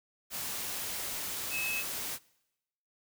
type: tone in noise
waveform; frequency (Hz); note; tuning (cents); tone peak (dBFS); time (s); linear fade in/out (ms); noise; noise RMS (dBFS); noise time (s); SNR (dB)
sine; 2587; E7; -33; -32; 1.5-1.84; 50; white; -37; 0.3-2.19; +2
effects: noise-tail reverb RT60 0.9 s tail -23 dB re dry

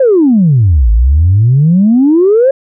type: exponential two-way sweep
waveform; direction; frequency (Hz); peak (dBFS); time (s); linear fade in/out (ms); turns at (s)
sine; down then up; 554.4 to 51.91 to 554.4; -3; 0-2.51; 5; 0.91
effects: tanh soft clip ceiling 0 dBFS

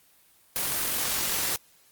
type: noise with amplitude modulation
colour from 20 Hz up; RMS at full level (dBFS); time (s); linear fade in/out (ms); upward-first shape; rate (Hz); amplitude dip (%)
white; -26; 0.56-1.56; 0; sine; 45; 35
effects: white hiss -60 dBFS RMS until 1.91 s + Opus 24 kbps

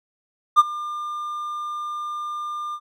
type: tone with ADSR envelope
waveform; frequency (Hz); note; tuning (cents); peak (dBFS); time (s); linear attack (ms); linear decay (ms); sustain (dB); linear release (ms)
triangle; 1200; D6; +37; -4; 0.56-2.8; 32; 30; -21; 60
effects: tanh soft clip ceiling -2 dBFS

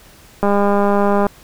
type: click train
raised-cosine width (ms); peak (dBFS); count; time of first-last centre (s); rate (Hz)
1; -3; 170; 0.43-1.267; 202
effects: pink hiss -45 dBFS RMS until 1.43 s

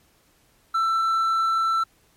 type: tone with hard clipping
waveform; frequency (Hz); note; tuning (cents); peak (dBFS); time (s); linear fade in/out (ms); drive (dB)
sine; 1334; E6; +20; -20; 0.74-1.84; 10; 3
effects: pink hiss -61 dBFS RMS until 2.16 s + MP3 64 kbps

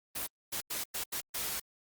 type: noise bursts at uneven times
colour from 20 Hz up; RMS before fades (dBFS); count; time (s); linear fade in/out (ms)
white; -36; 6; 0.15-0.27 / 0.52-0.61 / 0.7-0.84 / 0.94-1.04 / 1.12-1.21 / 1.34-1.6; 10
effects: Opus 32 kbps

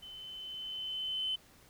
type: tone with level ramp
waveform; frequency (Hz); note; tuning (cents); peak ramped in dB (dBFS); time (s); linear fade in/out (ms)
sine; 3049; G7; -49; -46 to -30; 0.02-1.36; 10
effects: tanh soft clip ceiling -26 dBFS + pink hiss -61 dBFS RMS until 1.69 s

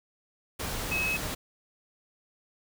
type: tone in noise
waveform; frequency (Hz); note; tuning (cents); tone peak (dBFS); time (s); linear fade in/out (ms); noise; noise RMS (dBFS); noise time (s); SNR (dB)
sine; 2569; E7; -45; -27; 0.91-1.17; 10; pink; -34; 0.59-1.35; +4
effects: none

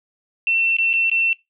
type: tone with dropouts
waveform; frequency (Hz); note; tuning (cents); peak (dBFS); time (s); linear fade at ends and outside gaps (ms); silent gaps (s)
sine; 2696; E7; +38; -16; 0.47-1.33; 1; 0.767-0.785 / 0.931-0.937 / 1.098-1.115
effects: noise-tail reverb RT60 0.2 s tail -21 dB re dry

